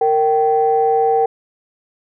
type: tone pair together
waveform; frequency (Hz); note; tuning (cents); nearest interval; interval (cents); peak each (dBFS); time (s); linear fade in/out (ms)
sine; 460.6 / 775.4; A#4 / G5; -21 / -19; major sixth; 902; -14; 0.01-1.26; 5
effects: tanh soft clip ceiling -4 dBFS